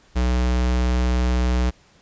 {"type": "tone", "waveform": "square", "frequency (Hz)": 61.74, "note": "B1", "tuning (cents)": 0, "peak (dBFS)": -18, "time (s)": [0.15, 1.71], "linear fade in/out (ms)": 20, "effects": ["pink hiss -55 dBFS RMS until 2.01 s", "resampled to 16000 Hz"]}